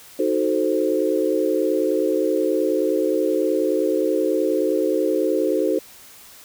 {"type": "chord", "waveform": "sine", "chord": "D# diminished seventh", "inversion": "none", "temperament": "equal", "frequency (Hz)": [311.1, 370, 440, 523.3], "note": ["D#4", "F#4", "A4", "C5"], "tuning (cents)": [0, 0, 0, 0], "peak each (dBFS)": -23, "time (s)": [0.19, 5.79], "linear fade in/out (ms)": 5, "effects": ["white hiss -45 dBFS RMS until 6.44 s"]}